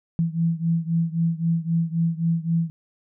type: beating tone pair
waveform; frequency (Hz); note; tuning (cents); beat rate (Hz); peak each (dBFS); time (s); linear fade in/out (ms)
sine; 164.81 / 168.61; E3 / E3; 0 / +39; 3.8; -22 / -24; 0.19-2.7; 0
effects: none